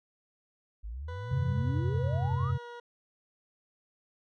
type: exponential sweep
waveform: sine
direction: up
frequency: 49 to 1318.5 Hz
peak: -36 dBFS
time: 0.83-2.52 s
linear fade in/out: 20 ms
type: tone with pitch glide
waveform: 20% pulse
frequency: 495.1 to 478 Hz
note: B4 to A#4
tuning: +4 to +43 cents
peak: -37 dBFS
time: 1.08-2.8 s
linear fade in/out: 5 ms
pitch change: -61 cents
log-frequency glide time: 1.46-2.67 s
type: chord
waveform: sine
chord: F suspended second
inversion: none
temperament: equal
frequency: 87.31 / 98 / 130.81 Hz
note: F2 / G2 / C3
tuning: 0 / 0 / 0 cents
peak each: -33 / -33 / -29 dBFS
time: 1.31-2.58 s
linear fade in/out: 10 ms
effects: low-pass 3000 Hz 12 dB/octave